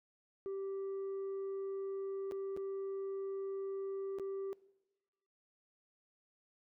sine tone with dropouts, 390 Hz, G4, 9 cents flat, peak -35 dBFS, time 0.46-4.53 s, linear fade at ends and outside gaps 0 ms, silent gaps 2.312-2.32 / 2.565-2.573 / 4.186-4.197 s, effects noise-tail reverb RT60 1.0 s tail -22 dB re dry + tanh soft clip ceiling -37 dBFS

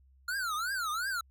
square tone with vibrato, 1398 Hz, F6, 1 cent sharp, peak -32 dBFS, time 0.28-1.21 s, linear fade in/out 5 ms, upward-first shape triangle, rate 2.8 Hz, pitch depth 280 cents each way, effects added 66 Hz sine -59 dBFS peak until 1.3 s

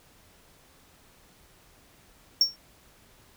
triangle tone with exponential decay, 5500 Hz, F8, 27 cents flat, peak -13 dBFS, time 2.41-2.56 s, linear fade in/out 2 ms, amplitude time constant 31 ms, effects pink hiss -58 dBFS RMS until 3.36 s

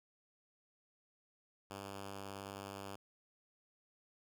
5% pulse tone, 98.9 Hz, G2, 16 cents sharp, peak -34 dBFS, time 1.7-2.96 s, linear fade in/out 10 ms, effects none

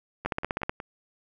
two click trains, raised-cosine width 0.5 ms, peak -21 / -12 dBFS, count 4 / 8, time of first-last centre 0.25-0.801 / 0.26-0.695 s, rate 5.44 / 16.1 Hz, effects none

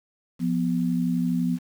sine tone pair together, 174.84 / 246.9 Hz, F3 / B3, +2 / 0 cents, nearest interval tritone, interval 598 cents, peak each -24 dBFS, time 0.39-1.59 s, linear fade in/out 50 ms, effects 8-bit

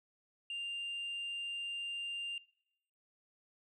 sine tone, 2794 Hz, F7, in tune, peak -36 dBFS, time 0.5-2.38 s, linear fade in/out 2 ms, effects noise-tail reverb RT60 0.8 s tail -23 dB re dry + tanh soft clip ceiling -36 dBFS

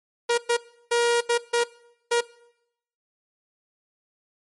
sawtooth tone bursts at uneven times, 473.9 Hz, A#4, 28 cents sharp, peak -15 dBFS, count 6, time 0.29-0.38 / 0.49-0.57 / 0.91-1.21 / 1.29-1.38 / 1.53-1.64 / 2.11-2.21 s, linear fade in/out 10 ms, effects noise-tail reverb RT60 0.8 s tail -21 dB re dry + MP3 48 kbps

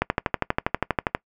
click train, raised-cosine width 0.5 ms, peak -5 dBFS, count 15, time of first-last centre 0.02-1.149 s, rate 12.4 Hz, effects noise-tail reverb RT60 0.1 s tail -23 dB re dry

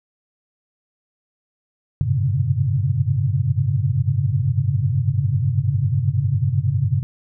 sine tone cluster, 94.7 / 104.8 / 122.7 / 134.7 / 142.8 Hz, F#2 / G#2 / B2 / C#3 / D3, +41 / +16 / -11 / -49 / -48 cents, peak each -23 dBFS, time 2.01-7.03 s, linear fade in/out 0 ms, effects none

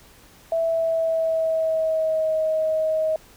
sine tone with pitch glide, 659 to 631.1 Hz, E5 to D#5, -1 to +24 cents, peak -19 dBFS, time 0.52-3.16 s, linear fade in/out 2 ms, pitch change -75 cents, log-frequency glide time 0.64-2.36 s, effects pink hiss -51 dBFS RMS until 3.36 s

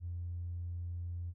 triangle tone with tanh clipping, 86.8 Hz, F2, 10 cents flat, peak -37 dBFS, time 0-1.34 s, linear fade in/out 50 ms, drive 4 dB, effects none

